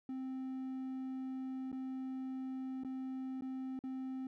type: tone with dropouts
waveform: triangle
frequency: 261.6 Hz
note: C4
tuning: in tune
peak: -37 dBFS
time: 0.09-4.27 s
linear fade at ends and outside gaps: 2 ms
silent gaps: 1.718-1.727 / 2.836-2.847 / 3.41-3.421 / 3.791-3.838 s
effects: none